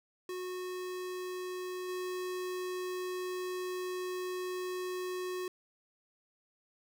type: tone with level steps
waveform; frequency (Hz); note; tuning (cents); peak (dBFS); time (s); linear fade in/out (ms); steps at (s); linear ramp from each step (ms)
square; 365.6; F#4; -21; -38 / -36; 0.29-5.48; 2; 1.88; 10
effects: none